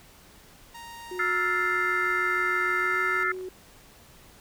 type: tone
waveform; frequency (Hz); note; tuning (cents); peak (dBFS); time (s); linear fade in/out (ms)
sawtooth; 932.3; A#5; 0; -37; 0.74-3.24; 10
type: tone with pitch glide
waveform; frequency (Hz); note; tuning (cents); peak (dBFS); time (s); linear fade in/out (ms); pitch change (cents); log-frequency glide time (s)
sine; 364.2 to 370.8; F#4 to F#4; -27 to +4; -33; 1.11-3.49; 5; +31; 2.77-2.99
type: chord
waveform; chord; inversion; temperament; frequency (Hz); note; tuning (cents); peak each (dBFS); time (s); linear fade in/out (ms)
sine; F major seventh; third; equal with one note detuned; 1318.5 / 1405 / 1760 / 2093; E6 / F6 / A6 / C7; 0 / +10 / 0 / 0; -29; 1.19-3.32; 5
type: click train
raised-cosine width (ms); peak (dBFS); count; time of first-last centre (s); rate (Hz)
0.5; -38; 45; 2.43-3.41; 44.9
effects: pink hiss -53 dBFS RMS until 4.4 s